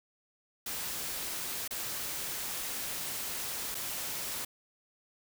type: noise with dropouts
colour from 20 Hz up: white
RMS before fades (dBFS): -37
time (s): 0.66-4.45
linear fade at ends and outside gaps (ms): 5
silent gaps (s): 1.678-1.707 / 3.746-3.75
effects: none